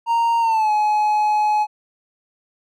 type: tone with pitch glide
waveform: triangle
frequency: 928 to 846.1 Hz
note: A#5 to G#5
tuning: -8 to +32 cents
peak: -13 dBFS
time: 0.06-1.67 s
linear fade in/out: 50 ms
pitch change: -160 cents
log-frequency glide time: 0.4-0.71 s
effects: none